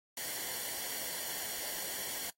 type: noise with comb filter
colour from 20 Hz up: white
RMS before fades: -39 dBFS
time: 0.17-2.3 s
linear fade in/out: 2 ms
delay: 0.79 ms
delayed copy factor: -0.6
effects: noise-tail reverb RT60 0.1 s tail -20 dB re dry + AAC 48 kbps